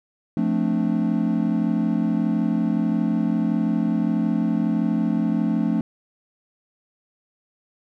triangle chord, D minor seventh, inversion first, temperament equal, 174.61 / 220 / 261.6 / 293.7 Hz, F3 / A3 / C4 / D4, 0 / 0 / 0 / 0 cents, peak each -23 / -20 / -25 / -24 dBFS, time 0.37-5.81 s, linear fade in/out 2 ms, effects none

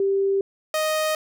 sine / sawtooth tone pair in turn, 392.3 / 622.7 Hz, G4 / D#5, +1 / +1 cents, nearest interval minor sixth, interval 800 cents, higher second, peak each -18 / -17 dBFS, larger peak second, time 0-0.41 / 0.74-1.15 s, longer neither, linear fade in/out 2 ms, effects none

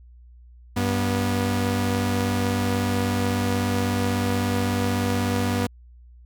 sawtooth tone pair together, 96.36 / 242.8 Hz, G2 / B3, -29 / -29 cents, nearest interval octave + major third, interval 1600 cents, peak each -20 dBFS, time 0.76-5.67 s, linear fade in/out 10 ms, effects added 60 Hz sine -45 dBFS peak until 6.25 s

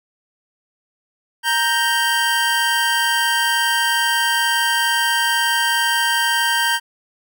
25% pulse tone pair together, 932.3 / 1567.9 Hz, A#5 / G6, 0 / 0 cents, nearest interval major sixth, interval 900 cents, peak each -16 / -14 dBFS, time 1.43-6.8 s, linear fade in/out 50 ms, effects none

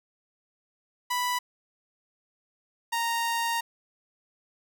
sawtooth tone pair in turn, 987.8 / 928.7 Hz, B5 / A#5, 0 / -7 cents, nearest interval minor second, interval 107 cents, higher first, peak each -22 dBFS, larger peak neither, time 1.1-1.39 / 2.92-3.61 s, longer second, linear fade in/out 10 ms, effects none

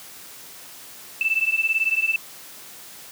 sine beating tone pair, 2637 / 2655 Hz, E7 / E7, 0 / +12 cents, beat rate 18 Hz, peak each -22 dBFS, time 1.21-2.16 s, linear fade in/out 2 ms, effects white hiss -42 dBFS RMS until 3.11 s + high-pass 100 Hz 12 dB/octave

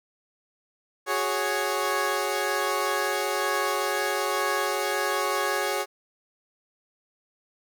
15% pulse chord, F# suspended second, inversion none, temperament equal, 370 / 415.3 / 554.4 Hz, F#4 / G#4 / C#5, 0 / 0 / 0 cents, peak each -24 / -22 / -22 dBFS, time 1.06-5.86 s, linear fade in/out 50 ms, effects none

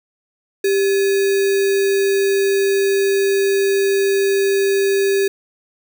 sine tone with sample-and-hold, 393.5 Hz, G4, 7 cents sharp, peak -13 dBFS, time 0.64-5.28 s, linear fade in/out 5 ms, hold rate 2100 Hz, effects none

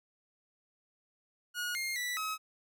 sawtooth tone with pitch steps, 1447 / 2124 / 1965 / 1278 Hz, F#6 / C7 / B6 / D#6, -39 / +25 / -9 / +46 cents, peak -30 dBFS, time 1.54-2.38 s, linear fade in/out 50 ms, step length 210 ms, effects none

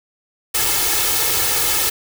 white noise with comb filter, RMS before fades -18 dBFS, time 0.54-1.9 s, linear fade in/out 10 ms, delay 2.3 ms, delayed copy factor +0.75, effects none

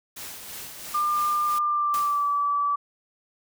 white noise with tremolo, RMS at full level -37 dBFS, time 0.16-1.59 s, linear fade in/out 10 ms, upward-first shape sine, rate 3 Hz, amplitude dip 40%
sine tone with pitch glide, 1198 to 1153.2 Hz, D6 to D6, +34 to -32 cents, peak -21 dBFS, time 0.94-2.76 s, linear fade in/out 10 ms, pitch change -66 cents, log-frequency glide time 1.61-2.27 s
white noise with exponential decay, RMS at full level -34 dBFS, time 1.94-2.54 s, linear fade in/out 0 ms, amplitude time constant 130 ms
effects none

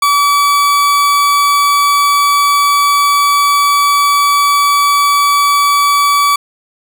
40% pulse tone, 1146 Hz, D6, 43 cents flat, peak -7 dBFS, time 0.02-6.36 s, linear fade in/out 5 ms, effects none

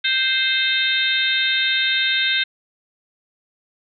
harmonic tone with a mistuned harmonic, 523.3 Hz, C5, in tune, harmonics 3 / 4 / 5 / 6 / 7 / 8, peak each -23 / -24 / -26 / -27 / -20 / -31 dBFS, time 0.04-2.44 s, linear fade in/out 10 ms, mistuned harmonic 8, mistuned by -33 cents, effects none

